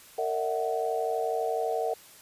sine tone cluster, 456.7 / 589 / 653 / 745 Hz, A#4 / D5 / E5 / F#5, -36 / +5 / -17 / +12 cents, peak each -30 / -37 / -32 / -31 dBFS, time 0.18-1.94 s, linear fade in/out 5 ms, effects white hiss -52 dBFS RMS until 2.21 s + resampled to 32000 Hz

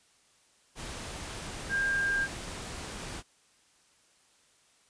sine tone in noise, 1601 Hz, G6, 36 cents sharp, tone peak -26 dBFS, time 1.69-2.28 s, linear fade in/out 50 ms, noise pink, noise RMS -40 dBFS, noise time 0.75-3.23 s, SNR +11 dB, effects white hiss -65 dBFS RMS until 4.89 s + resampled to 22050 Hz

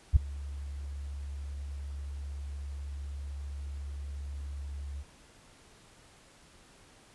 sine tone with ADSR envelope, 70.6 Hz, C#2, 32 cents sharp, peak -13 dBFS, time 0.13-5.04 s, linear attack 32 ms, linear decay 7 ms, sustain -23 dB, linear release 39 ms, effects pink hiss -58 dBFS RMS until 7.14 s + resampled to 24000 Hz

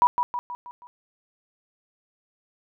sine tone with echo, 973 Hz, B5, 26 cents flat, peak -13 dBFS, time 0.02-0.07 s, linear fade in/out 0 ms, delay 160 ms, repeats 5, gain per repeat -6 dB, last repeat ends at 0.87 s, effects none

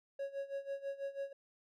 triangle tone with tremolo, 553 Hz, C#5, 4 cents flat, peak -34 dBFS, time 0.19-1.33 s, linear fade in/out 5 ms, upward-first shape sine, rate 6.1 Hz, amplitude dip 85%, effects none

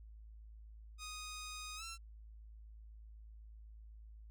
10% pulse tone with pitch glide, 1244.5 to 1349.3 Hz, D#6 to E6, 0 to +40 cents, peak -37 dBFS, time 0.98-1.98 s, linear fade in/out 50 ms, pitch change +140 cents, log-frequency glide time 1.76-1.84 s, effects added 54 Hz sine -52 dBFS peak until 4.3 s

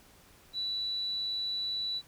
sine tone, 3951 Hz, B7, in tune, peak -31 dBFS, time 0.53-2.02 s, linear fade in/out 50 ms, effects pink hiss -59 dBFS RMS until 2.07 s

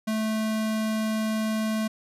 square tone, 218.3 Hz, A3, 13 cents flat, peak -25 dBFS, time 0.07-1.88 s, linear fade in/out 10 ms, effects resampled to 32000 Hz

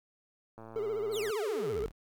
click train, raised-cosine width 1 ms, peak -34 dBFS, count 82, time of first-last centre 0.58-1.303 s, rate 112 Hz
triangle tone with vibrato, 425.4 Hz, G#4, 42 cents sharp, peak -29 dBFS, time 0.76-1.86 s, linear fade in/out 0 ms, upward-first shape sine, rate 15 Hz, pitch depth 110 cents each way
sawtooth exponential sweep, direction down, 4699 to 32.71 Hz, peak -35 dBFS, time 1.11-1.92 s, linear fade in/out 50 ms
effects 11-bit

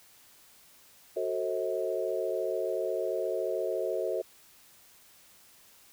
sine chord, F# diminished seventh, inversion none, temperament just, 370 / 444 / 532.8 / 639.4 Hz, F#4 / A4 / C5 / Eb5, 0 / +16 / +31 / +47 cents, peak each -34 dBFS, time 1.16-4.22 s, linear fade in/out 10 ms, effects white hiss -58 dBFS RMS until 5.92 s

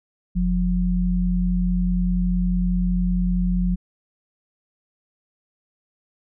sine tone pair together, 44.6 / 179.7 Hz, F1 / F3, +37 / +50 cents, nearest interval 2 octaves, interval 2413 cents, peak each -21 / -20 dBFS, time 0.35-3.76 s, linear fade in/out 20 ms, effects none

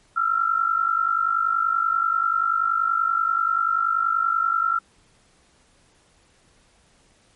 sine tone pair together, 1322.6 / 1373 Hz, E6 / F6, +5 / -30 cents, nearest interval minor second, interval 65 cents, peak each -22 / -21 dBFS, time 0.16-4.79 s, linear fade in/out 10 ms, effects pink hiss -59 dBFS RMS until 7.35 s + MP3 48 kbps

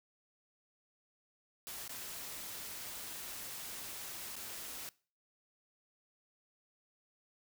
white noise with dropouts, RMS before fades -45 dBFS, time 1.67-4.89 s, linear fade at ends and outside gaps 0 ms, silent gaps 1.878-1.894 / 4.356-4.364 s, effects noise-tail reverb RT60 0.4 s tail -22 dB re dry

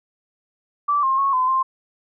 sine tone with pitch steps, 1162 / 1064 / 1099 / 1021 / 1052 Hz, D6 / C6 / C#6 / C6 / C6, -19 / +29 / -15 / -43 / +9 cents, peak -16 dBFS, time 0.88-1.63 s, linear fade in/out 10 ms, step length 150 ms, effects none

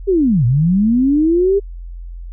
sine linear two-way sweep, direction down then up, 406.9 to 113.4 to 406.9 Hz, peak -10 dBFS, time 0.07-1.6 s, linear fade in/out 20 ms, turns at 0.45 s, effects added 43 Hz sine -27 dBFS peak until 2.32 s

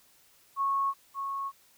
sine tone with echo, 1100 Hz, C#6, 14 cents flat, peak -25 dBFS, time 0.56-0.94 s, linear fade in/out 50 ms, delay 580 ms, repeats 1, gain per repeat -6 dB, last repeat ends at 1.52 s, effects white hiss -62 dBFS RMS until 1.77 s

